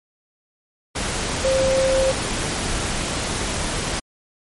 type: tone in noise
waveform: sine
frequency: 530 Hz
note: C5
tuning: 22 cents sharp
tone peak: -16 dBFS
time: 1.44-2.12 s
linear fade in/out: 10 ms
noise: pink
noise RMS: -24 dBFS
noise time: 0.95-4 s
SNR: +5 dB
effects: MP3 48 kbps